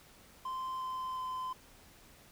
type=tone with pitch steps; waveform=triangle; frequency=1039 / 1032.4 / 1025.9 Hz; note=C6 / C6 / C6; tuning=-12 / -23 / -34 cents; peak=-34 dBFS; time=0.45-1.53 s; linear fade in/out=5 ms; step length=360 ms; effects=pink hiss -59 dBFS RMS until 2.31 s